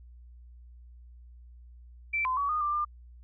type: tone with pitch steps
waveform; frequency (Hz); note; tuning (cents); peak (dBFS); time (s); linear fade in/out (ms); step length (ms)
sine; 2336 / 1026 / 1133 / 1228 / 1184 / 1198; D7 / C6 / C#6 / D#6 / D6 / D6; -10 / -34 / +37 / -23 / +14 / +34; -26; 2.13-2.85; 10; 120
effects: added 60 Hz sine -48 dBFS peak until 3.23 s